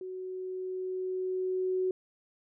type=tone with level ramp; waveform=sine; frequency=371.6 Hz; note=F#4; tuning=7 cents sharp; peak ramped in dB=-37 to -26 dBFS; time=0.01-1.91 s; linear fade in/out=2 ms; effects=none